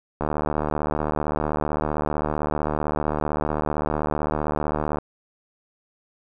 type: click train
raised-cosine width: 1 ms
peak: -10 dBFS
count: 362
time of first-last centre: 0.21-4.985 s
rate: 75.6 Hz
effects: none